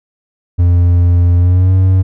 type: tone with pitch glide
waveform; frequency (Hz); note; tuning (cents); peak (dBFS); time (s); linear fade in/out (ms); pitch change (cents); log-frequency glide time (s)
triangle; 87.5 to 93.78; F2 to F#2; +4 to +24; -4; 0.58-2.03; 20; +120; 1.37-1.73
effects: none